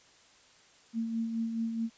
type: tone with tremolo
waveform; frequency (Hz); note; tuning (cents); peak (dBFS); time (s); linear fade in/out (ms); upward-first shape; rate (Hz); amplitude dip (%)
sine; 227.4; A#3; -43; -28; 0.93-1.9; 50; sine; 4.7; 45
effects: white hiss -60 dBFS RMS until 1.97 s + resampled to 16000 Hz